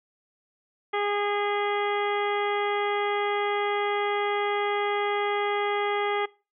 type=harmonic tone; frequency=410 Hz; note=G#4; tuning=22 cents flat; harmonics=1 / 2 / 3 / 4 / 5 / 6 / 7 / 8; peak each=-28 / -29 / -32 / -39 / -32 / -42 / -45 / -40 dBFS; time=0.93-6.26 s; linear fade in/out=10 ms; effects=noise-tail reverb RT60 0.3 s tail -21 dB re dry